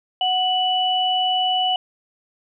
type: tone pair together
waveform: sine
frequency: 740 / 2960 Hz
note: F#5 / F#7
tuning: 0 / 0 cents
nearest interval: 2 octaves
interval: 2400 cents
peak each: -20 dBFS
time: 0.21-1.76 s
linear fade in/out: 2 ms
effects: none